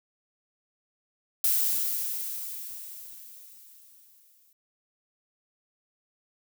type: noise with exponential decay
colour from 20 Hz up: violet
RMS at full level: -23 dBFS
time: 1.44-4.53 s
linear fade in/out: 2 ms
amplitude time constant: 670 ms
effects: none